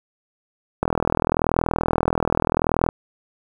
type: click train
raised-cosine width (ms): 1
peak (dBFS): -4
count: 85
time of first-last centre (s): 0.83-2.889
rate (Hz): 40.8
effects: 7-bit